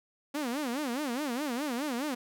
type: tone with vibrato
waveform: sawtooth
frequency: 267.2 Hz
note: C4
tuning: 36 cents sharp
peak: -27 dBFS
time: 0.34-2.15 s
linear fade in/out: 10 ms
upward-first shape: sine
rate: 4.8 Hz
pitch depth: 240 cents each way
effects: none